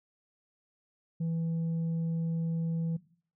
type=tone; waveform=sine; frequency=164.81 Hz; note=E3; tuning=in tune; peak=-26 dBFS; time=1.2-2.97 s; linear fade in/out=10 ms; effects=noise-tail reverb RT60 0.5 s tail -19 dB re dry + tanh soft clip ceiling -28 dBFS